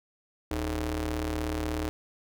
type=ring-modulated tone; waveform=sawtooth; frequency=116.5 Hz; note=A#2; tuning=1 cent flat; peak=-22 dBFS; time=0.51-1.89 s; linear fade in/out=0 ms; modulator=193 Hz; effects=none